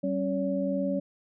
sine tone cluster, 192 / 274.7 / 568 Hz, G3 / C#4 / C#5, -36 / -16 / +42 cents, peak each -30 dBFS, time 0.03-1 s, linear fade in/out 10 ms, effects none

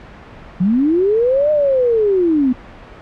sine linear two-way sweep, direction up then down, 170.3 to 613 to 242.9 Hz, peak -11 dBFS, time 0.6-2.53 s, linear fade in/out 10 ms, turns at 1.51 s, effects pink hiss -37 dBFS RMS until 3.01 s + low-pass 2000 Hz 12 dB/octave

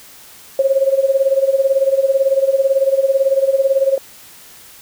sine tone with tremolo, 541 Hz, C#5, 42 cents flat, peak -8 dBFS, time 0.59-3.98 s, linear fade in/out 2 ms, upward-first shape sine, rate 18 Hz, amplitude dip 80%, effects white hiss -41 dBFS RMS until 4.81 s

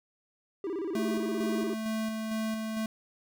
triangle tone with vibrato, 358.3 Hz, F4, 44 cents sharp, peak -29 dBFS, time 0.64-1.74 s, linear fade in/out 2 ms, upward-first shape square, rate 17 Hz, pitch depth 170 cents each way
square tone with tremolo, 220 Hz, A3, in tune, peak -30 dBFS, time 0.95-2.86 s, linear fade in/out 2 ms, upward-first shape square, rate 2.2 Hz, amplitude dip 30%
effects none

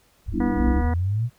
pink low-pass noise, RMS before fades -30 dBFS, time 0.26-0.91 s, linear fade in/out 5 ms, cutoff 120 Hz, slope 96 dB/octave
sine chord, E minor seventh, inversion first, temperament just, 197.78 / 247.2 / 296.7 / 329.6 Hz, G3 / B3 / D4 / E4, +16 / +2 / +18 / 0 cents, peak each -27 dBFS, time 0.32-0.83 s, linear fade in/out 50 ms
harmonic tone, 242.5 Hz, B3, 31 cents flat, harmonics 1 / 2 / 3 / 4 / 5 / 6 / 7 / 8, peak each -27 / -34 / -33 / -35 / -42 / -41 / -45 / -40 dBFS, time 0.4-0.94 s, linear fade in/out 5 ms
sine exponential sweep, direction up, 54.5 to 124.6 Hz, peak -20 dBFS, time 0.56-1.3 s, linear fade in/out 50 ms
effects pink hiss -60 dBFS RMS until 1.38 s

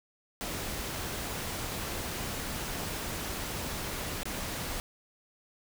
pink noise with dropouts, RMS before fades -36 dBFS, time 0.41-4.8 s, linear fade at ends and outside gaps 0 ms, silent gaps 4.232-4.255 s, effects none

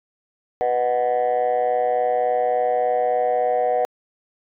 sine chord, B major, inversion none, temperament just, 493.9 / 617.4 / 740.8 Hz, B4 / D#5 / F#5, 0 / -14 / +2 cents, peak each -20 / -22 / -19 dBFS, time 0.61-3.85 s, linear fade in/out 0 ms, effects tanh soft clip ceiling -13 dBFS

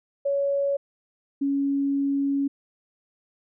sine tone pair in turn, 560 / 278.5 Hz, C#5 / C#4, +18 / +8 cents, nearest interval octave, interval 1210 cents, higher first, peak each -21 / -21 dBFS, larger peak neither, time 0.25-0.77 / 1.41-2.48 s, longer second, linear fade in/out 10 ms, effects none

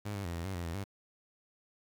sawtooth tone with pitch steps, 103.5 / 99.6 / 85.4 / 84.1 / 96.1 / 86.7 / 83 / 99 Hz, G#2 / G2 / F2 / E2 / G2 / F2 / E2 / G2, -5 / +28 / -38 / +35 / -34 / -12 / +12 / +18 cents, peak -32 dBFS, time 0.05-0.842 s, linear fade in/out 10 ms, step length 99 ms, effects 10-bit

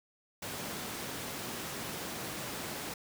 pink high-pass noise, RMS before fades -40 dBFS, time 0.42-2.94 s, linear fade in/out 5 ms, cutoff 130 Hz, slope 12 dB/octave, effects none

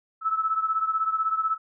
sine beating tone pair, 1303 / 1319 Hz, E6 / E6, -20 / +1 cents, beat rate 16 Hz, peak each -24 / -28 dBFS, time 0.21-1.58 s, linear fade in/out 50 ms, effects none

